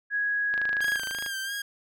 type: tone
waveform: sine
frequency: 1662 Hz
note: G#6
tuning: 1 cent sharp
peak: -24 dBFS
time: 0.1-1 s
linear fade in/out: 50 ms
type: click train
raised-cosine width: 0.3 ms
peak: -21 dBFS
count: 20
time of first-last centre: 0.54-1.262 s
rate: 26.3 Hz
type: tone with vibrato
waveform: sawtooth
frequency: 1599 Hz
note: G6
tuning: 34 cents sharp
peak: -27 dBFS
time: 0.81-1.62 s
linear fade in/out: 5 ms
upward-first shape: sine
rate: 3 Hz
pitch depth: 44 cents each way
effects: none